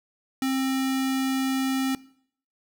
square tone with notch filter, 265 Hz, C4, 22 cents sharp, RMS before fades -25 dBFS, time 0.42-1.95 s, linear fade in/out 2 ms, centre 550 Hz, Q 0.98, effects noise-tail reverb RT60 0.6 s tail -20 dB re dry

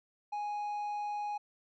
triangle tone, 830 Hz, G#5, 1 cent flat, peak -32 dBFS, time 0.32-1.38 s, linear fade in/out 10 ms, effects resampled to 16000 Hz

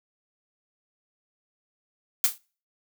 blue noise with exponential decay, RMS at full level -17 dBFS, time 2.24-2.38 s, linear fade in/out 1 ms, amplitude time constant 30 ms, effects noise-tail reverb RT60 0.4 s tail -25 dB re dry

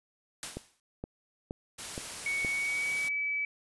white noise with exponential decay, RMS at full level -35 dBFS, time 0.43-0.8 s, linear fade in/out 1 ms, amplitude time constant 79 ms
click train, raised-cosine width 2 ms, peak -23 dBFS, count 5, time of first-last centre 0.57-2.448 s, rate 2.13 Hz
white noise, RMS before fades -40 dBFS, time 1.78-3.09 s, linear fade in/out 10 ms
sine tone with pitch glide, 2229 to 2294 Hz, C#7 to D7, +9 to -41 cents, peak -29 dBFS, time 2.26-3.45 s, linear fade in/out 2 ms, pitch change +50 cents, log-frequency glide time 2.51-3.14 s
effects resampled to 24000 Hz

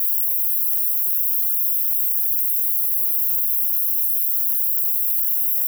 white high-pass noise, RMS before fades -20 dBFS, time 0-5.67 s, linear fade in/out 2 ms, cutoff 12000 Hz, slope 48 dB/octave, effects none

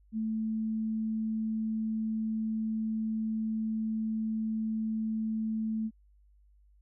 sine tone, 220 Hz, A3, in tune, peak -29 dBFS, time 0.12-5.91 s, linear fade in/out 50 ms, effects added 50 Hz sine -59 dBFS peak until 6.81 s

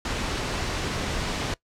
pink noise, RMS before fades -28 dBFS, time 0.05-1.54 s, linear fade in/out 2 ms, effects noise-tail reverb RT60 0.1 s tail -21 dB re dry + low-pass 6000 Hz 12 dB/octave

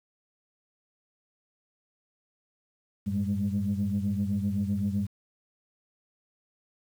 sine tone cluster, 95.9 / 108 / 200.3 / 208.1 Hz, G2 / A2 / G3 / G#3, -37 / -32 / +38 / +4 cents, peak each -31 / -35 / -27 / -33 dBFS, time 3.06-5.07 s, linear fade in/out 20 ms, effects tanh soft clip ceiling -19 dBFS + 9-bit

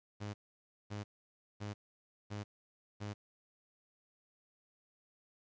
sawtooth tone bursts, 103.8 Hz, G#2, in tune, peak -36 dBFS, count 5, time 0.2-3.14 s, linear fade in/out 20 ms, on 140 ms, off 560 ms, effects resampled to 16000 Hz + 11-bit

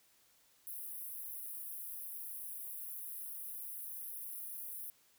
white high-pass noise, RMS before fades -45 dBFS, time 0.67-4.9 s, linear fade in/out 0 ms, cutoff 9800 Hz, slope 96 dB/octave, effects white hiss -69 dBFS RMS until 5.18 s

